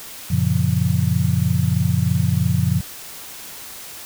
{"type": "chord", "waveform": "sine", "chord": "Gb major seventh", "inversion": "none", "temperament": "just", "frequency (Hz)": [92.5, 115.62, 138.75, 173.43], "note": ["Gb2", "Bb2", "Db3", "F3"], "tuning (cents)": [0, -14, 2, -12], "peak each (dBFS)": -21, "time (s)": [0.3, 2.81], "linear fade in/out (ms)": 10, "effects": ["white hiss -36 dBFS RMS until 4.05 s"]}